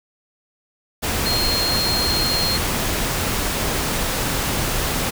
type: tone in noise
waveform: sine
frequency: 4226 Hz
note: C8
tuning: 16 cents sharp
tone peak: -20 dBFS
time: 1.25-2.58 s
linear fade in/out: 20 ms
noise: pink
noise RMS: -22 dBFS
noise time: 1.02-5.11 s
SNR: -1 dB
effects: none